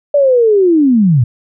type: linear sweep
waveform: sine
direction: down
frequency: 587.3 to 110 Hz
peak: -6 dBFS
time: 0.14-1.24 s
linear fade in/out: 5 ms
effects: none